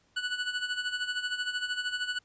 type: tone with tremolo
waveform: 25% pulse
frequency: 1480 Hz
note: F#6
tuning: in tune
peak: -24 dBFS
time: 0.16-2.19 s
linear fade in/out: 10 ms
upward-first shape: sine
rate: 13 Hz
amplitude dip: 70%
effects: pink hiss -68 dBFS RMS until 2.24 s + resampled to 16000 Hz